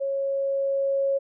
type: tone with level ramp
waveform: sine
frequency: 549 Hz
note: C#5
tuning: 17 cents flat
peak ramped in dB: -24 to -20 dBFS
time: 0-1.19 s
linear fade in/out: 20 ms
effects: none